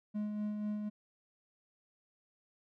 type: tone with tremolo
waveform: triangle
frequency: 210 Hz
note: G#3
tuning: 19 cents sharp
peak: -31 dBFS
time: 0.14-0.9 s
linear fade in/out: 20 ms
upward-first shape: sine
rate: 4.1 Hz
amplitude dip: 35%
effects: none